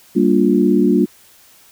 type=chord; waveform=sine; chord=G minor seventh; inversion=none; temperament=equal with one note detuned; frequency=196 / 233.1 / 293.7 / 353.7 Hz; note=G3 / Bb3 / D4 / F4; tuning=0 / 0 / 0 / +22 cents; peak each=-16 dBFS; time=0.15-1.06 s; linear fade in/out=20 ms; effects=white hiss -48 dBFS RMS until 1.71 s